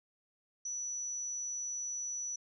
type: tone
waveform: sine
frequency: 5920 Hz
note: F#8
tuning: in tune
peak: -36 dBFS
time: 0.65-2.36 s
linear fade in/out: 5 ms
effects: none